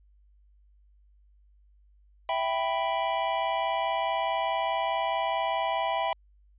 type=chord; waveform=square; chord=E minor; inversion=none; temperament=equal; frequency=659.3 / 784 / 987.8 Hz; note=E5 / G5 / B5; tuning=0 / 0 / 0 cents; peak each=-31 dBFS; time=2.29-6.13 s; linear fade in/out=2 ms; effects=added 50 Hz sine -57 dBFS peak until 6.58 s + resampled to 8000 Hz